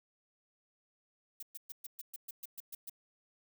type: noise bursts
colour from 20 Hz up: violet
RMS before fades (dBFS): -44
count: 11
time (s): 1.4-2.897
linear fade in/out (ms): 5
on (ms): 27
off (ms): 120
effects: none